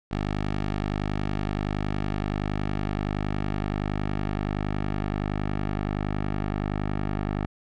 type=tone with low-pass filter sweep; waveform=10% pulse; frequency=50.7 Hz; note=G#1; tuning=41 cents flat; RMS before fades=-28 dBFS; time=0.11-7.46 s; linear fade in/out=5 ms; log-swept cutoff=3700 to 2000 Hz; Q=0.75; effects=none